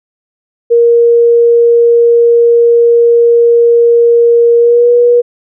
sine tone with pitch glide, 470 to 481.3 Hz, A#4 to B4, +14 to -45 cents, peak -3 dBFS, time 0.7-5.22 s, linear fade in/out 20 ms, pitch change +41 cents, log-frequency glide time 4.58-4.9 s, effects none

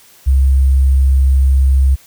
sine tone with sample-and-hold, 67 Hz, C2, 42 cents sharp, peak -7 dBFS, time 0.26-1.96 s, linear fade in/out 20 ms, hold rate 8820 Hz, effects white hiss -45 dBFS RMS until 2.06 s

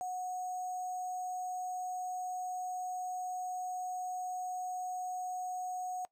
sine tone with sample-and-hold, 734 Hz, F#5, 14 cents flat, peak -35 dBFS, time 0.01-6.05 s, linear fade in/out 0 ms, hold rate 7350 Hz, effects noise-tail reverb RT60 0.1 s tail -20 dB re dry + low-pass 12000 Hz 12 dB/octave

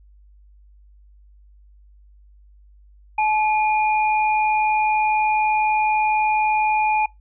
sine tone pair together, 858 / 2427 Hz, A5 / D#7, -44 / -44 cents, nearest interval octave + tritone, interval 1800 cents, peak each -17 / -24 dBFS, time 3.18-7.06 s, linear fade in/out 5 ms, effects noise-tail reverb RT60 0.2 s tail -24 dB re dry + added 50 Hz sine -47 dBFS peak until 7.2 s

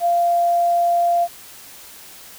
sine tone, 692 Hz, F5, 16 cents flat, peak -14 dBFS, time 0-1.28 s, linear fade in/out 50 ms, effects white hiss -41 dBFS RMS until 2.38 s

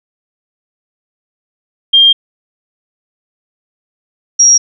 sine tone pair in turn, 3202 / 5657 Hz, G7 / F8, +36 / +21 cents, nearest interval minor seventh, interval 985 cents, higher second, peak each -3 dBFS, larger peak neither, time 1.93-2.13 / 4.39-4.58 s, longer first, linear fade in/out 10 ms, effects none

